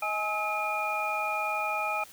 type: tone cluster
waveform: sine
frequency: 632 / 838 / 1283 / 2426 Hz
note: D#5 / G#5 / E6 / D#7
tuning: +27 / +15 / -47 / -44 cents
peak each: -36 / -32 / -33 / -32 dBFS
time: 0.02-2.04 s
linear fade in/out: 5 ms
effects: white hiss -51 dBFS RMS until 2.12 s